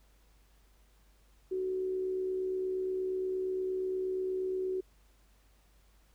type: tone with amplitude modulation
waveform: sine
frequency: 373.9 Hz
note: F#4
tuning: 18 cents sharp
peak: -29 dBFS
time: 1.51-4.81 s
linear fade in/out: 10 ms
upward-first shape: sine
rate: 68.5 Hz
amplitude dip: 35%
effects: added 50 Hz sine -62 dBFS peak until 6.14 s + pink hiss -69 dBFS RMS until 6.14 s